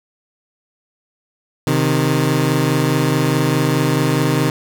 20% pulse tone pair together, 130.81 / 155.56 Hz, C3 / D#3, 0 / 0 cents, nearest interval minor third, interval 300 cents, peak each -12 dBFS, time 1.67-4.5 s, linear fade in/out 2 ms, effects none

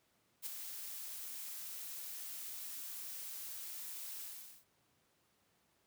blue noise with ADSR envelope, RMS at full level -40 dBFS, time 0.42-4.65 s, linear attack 42 ms, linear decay 12 ms, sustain -6 dB, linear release 440 ms, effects pink hiss -75 dBFS RMS until 5.86 s + high-pass 100 Hz 12 dB/octave

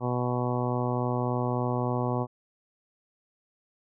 harmonic tone, 123.47 Hz, B2, in tune, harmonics 1 / 2 / 3 / 4 / 5 / 6 / 7 / 8 / 9, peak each -29 / -32 / -34 / -35 / -36 / -37 / -37 / -38 / -39 dBFS, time 0-2.27 s, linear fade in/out 50 ms, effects none

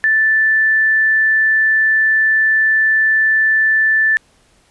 sine tone, 1760 Hz, A6, in tune, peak -10 dBFS, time 0.04-4.17 s, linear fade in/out 0 ms, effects pink hiss -54 dBFS RMS until 4.7 s + resampled to 24000 Hz

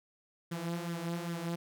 sawtooth tone with flanger, 170 Hz, F3, 46 cents flat, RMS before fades -37 dBFS, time 0.51-1.56 s, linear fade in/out 10 ms, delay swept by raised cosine 0.56 to 6.16 ms, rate 2.5 Hz, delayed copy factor +0.6, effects none

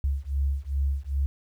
sine beating tone pair, 68 / 70.5 Hz, C#2 / C#2, -33 / +30 cents, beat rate 2.5 Hz, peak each -27 dBFS, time 0.04-1.26 s, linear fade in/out 0 ms, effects 10-bit

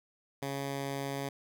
10% pulse tone, 138.59 Hz, C#3, in tune, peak -26 dBFS, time 0.42-1.29 s, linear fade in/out 5 ms, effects none

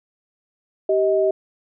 sine tone pair together, 388.6 / 631.3 Hz, G4 / D#5, -15 / +25 cents, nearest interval minor sixth, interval 840 cents, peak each -18 dBFS, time 0.89-1.31 s, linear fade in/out 5 ms, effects none

